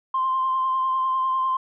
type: tone with vibrato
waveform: sine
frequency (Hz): 1047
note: C6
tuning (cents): +1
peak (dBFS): -19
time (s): 0.14-1.57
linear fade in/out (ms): 5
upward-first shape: sine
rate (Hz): 10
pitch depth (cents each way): 19
effects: tanh soft clip ceiling -15 dBFS